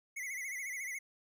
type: tone with vibrato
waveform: square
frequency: 2093 Hz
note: C7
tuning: in tune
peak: -39 dBFS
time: 0.16-0.99 s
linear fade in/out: 10 ms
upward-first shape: sine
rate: 14 Hz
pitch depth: 110 cents each way
effects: none